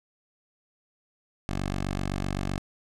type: tone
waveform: 10% pulse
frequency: 47.8 Hz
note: G1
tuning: 43 cents flat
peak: -20 dBFS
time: 1.49-2.58 s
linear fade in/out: 0 ms
effects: low-pass 9000 Hz 12 dB/octave